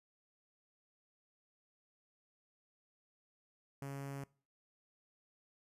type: tone with notch filter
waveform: sawtooth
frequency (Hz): 138.59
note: C#3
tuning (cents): 0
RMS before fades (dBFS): -44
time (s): 3.82-4.24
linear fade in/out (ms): 2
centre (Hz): 3800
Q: 1.1
effects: noise-tail reverb RT60 0.4 s tail -22 dB re dry + resampled to 32000 Hz